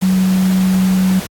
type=tone in noise; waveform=sine; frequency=187.2 Hz; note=F#3; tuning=20 cents sharp; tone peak=-10 dBFS; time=0.02-1.2 s; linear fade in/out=10 ms; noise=pink; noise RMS=-27 dBFS; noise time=0.01-1.27 s; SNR=+14 dB; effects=high-pass 60 Hz 12 dB/octave + AAC 64 kbps